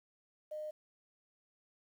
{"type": "tone", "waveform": "sine", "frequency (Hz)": 611, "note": "D#5", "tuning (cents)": -32, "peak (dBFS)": -39, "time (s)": [0.51, 0.71], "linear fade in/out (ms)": 10, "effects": ["11-bit"]}